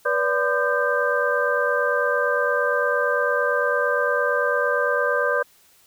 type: tone cluster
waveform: sine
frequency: 489.2 / 578 / 1015 / 1208 / 1567 Hz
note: B4 / D5 / B5 / D6 / G6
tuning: -16 / -28 / +47 / +48 / -1 cents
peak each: -24 / -24 / -30 / -27 / -23 dBFS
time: 0.05-5.43 s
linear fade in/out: 10 ms
effects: white hiss -56 dBFS RMS until 5.86 s